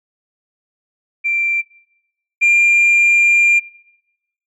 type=tone pair in turn; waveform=sine; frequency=2358 / 2392 Hz; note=D7 / D7; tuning=+6 / +31 cents; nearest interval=unison; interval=25 cents; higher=second; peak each=-14 / -7 dBFS; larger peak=second; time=1.24-1.62 / 2.41-3.6 s; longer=second; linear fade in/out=20 ms; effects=noise-tail reverb RT60 0.9 s tail -21 dB re dry + tanh soft clip ceiling -7 dBFS